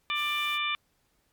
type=harmonic tone; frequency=592 Hz; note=D5; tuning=14 cents sharp; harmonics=2 / 3 / 4 / 5 / 6; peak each=-32 / -40 / -30 / -36 / -34 dBFS; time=0.1-0.75 s; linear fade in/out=0 ms
type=noise; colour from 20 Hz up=white; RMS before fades=-47 dBFS; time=0.14-0.59 s; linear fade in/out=50 ms
effects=pink hiss -71 dBFS RMS until 1.32 s + MP3 96 kbps